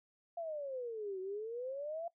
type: exponential two-way sweep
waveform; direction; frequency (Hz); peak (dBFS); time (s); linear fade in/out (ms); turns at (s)
sine; down then up; 692 to 369.4 to 692; -38; 0.37-2.08; 5; 1.2
effects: noise-tail reverb RT60 0.1 s tail -17 dB re dry